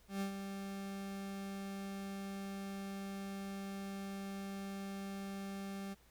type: tone with ADSR envelope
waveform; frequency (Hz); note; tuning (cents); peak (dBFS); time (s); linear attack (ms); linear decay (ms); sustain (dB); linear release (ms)
40% pulse; 196.3; G3; +3; -34; 0.08-5.95; 130; 100; -7; 24
effects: added 60 Hz sine -67 dBFS peak until 6.1 s + pink hiss -68 dBFS RMS until 6.1 s